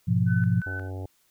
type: chord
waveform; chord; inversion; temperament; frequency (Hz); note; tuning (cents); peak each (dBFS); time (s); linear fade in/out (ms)
sine; F diminished; first; equal; 103.83 / 123.47 / 174.61; Ab2 / Cb3 / F3; 0 / 0 / 0; -24; 0.07-0.62; 20
type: tone with tremolo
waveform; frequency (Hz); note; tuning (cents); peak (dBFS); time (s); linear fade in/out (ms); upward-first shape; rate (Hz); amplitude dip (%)
sine; 1509; F#6; +34; -32; 0.26-0.91; 50; square; 2.8; 75
type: harmonic tone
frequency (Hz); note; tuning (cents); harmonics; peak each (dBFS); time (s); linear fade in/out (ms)
93.9; F#2; +26; 1 / 3 / 4 / 5 / 6 / 7 / 8 / 9; -32 / -42 / -44 / -46 / -48 / -49 / -50 / -51; 0.66-1.06; 5
effects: white hiss -66 dBFS RMS until 1.3 s